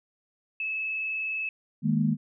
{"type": "tone with vibrato", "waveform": "sine", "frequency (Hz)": 2596, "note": "E7", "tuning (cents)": -27, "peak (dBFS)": -28, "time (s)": [0.6, 1.49], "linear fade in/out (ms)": 2, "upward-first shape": "sine", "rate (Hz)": 20, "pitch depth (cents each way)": 25}
{"type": "chord", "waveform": "sine", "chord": "D# suspended fourth", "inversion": "none", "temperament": "just", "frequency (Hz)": [155.56, 207.4, 233.3], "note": ["D#3", "G#3", "A#3"], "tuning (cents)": [0, -2, 2], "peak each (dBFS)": -26, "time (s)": [1.82, 2.17], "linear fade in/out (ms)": 50}
{"effects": []}